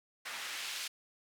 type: noise with band-pass filter sweep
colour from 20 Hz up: white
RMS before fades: -41 dBFS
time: 0.25-0.88 s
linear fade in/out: 10 ms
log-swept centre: 1600 to 3400 Hz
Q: 0.94
effects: none